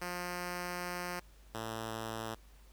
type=tone pair in turn; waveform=5% pulse; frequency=177.5 / 111.82 Hz; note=F3 / A2; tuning=+28 / +28 cents; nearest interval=minor sixth; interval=800 cents; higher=first; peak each=-26 / -27 dBFS; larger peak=first; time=0.01-1.2 / 1.54-2.35 s; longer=first; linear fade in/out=10 ms; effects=added 50 Hz sine -56 dBFS peak until 2.72 s + pink hiss -65 dBFS RMS until 2.72 s